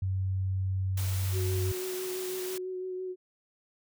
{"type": "tone", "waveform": "sine", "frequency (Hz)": 94.8, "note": "F#2", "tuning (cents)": 43, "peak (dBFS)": -27, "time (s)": [0.02, 1.72], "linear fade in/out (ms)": 5}
{"type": "high-pass noise", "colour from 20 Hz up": "white", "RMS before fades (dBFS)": -40, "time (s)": [0.97, 2.58], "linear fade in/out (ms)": 5, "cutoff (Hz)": 130, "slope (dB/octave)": 96}
{"type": "tone with vibrato", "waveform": "sine", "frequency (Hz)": 370, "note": "F#4", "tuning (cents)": 0, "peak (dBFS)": -33, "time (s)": [1.32, 3.16], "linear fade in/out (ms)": 50, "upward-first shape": "sine", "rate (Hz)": 6, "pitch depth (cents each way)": 17}
{"effects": []}